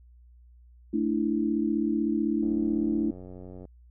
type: chord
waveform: sine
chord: A suspended fourth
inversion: none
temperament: equal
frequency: 220 / 293.7 / 329.6 Hz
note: A3 / D4 / E4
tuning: 0 / 0 / 0 cents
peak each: -28 dBFS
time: 0.93-3.11 s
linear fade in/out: 10 ms
type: click train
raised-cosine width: 2 ms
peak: -31 dBFS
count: 113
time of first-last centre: 2.43-3.653 s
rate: 91.6 Hz
effects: added 60 Hz sine -51 dBFS peak until 3.9 s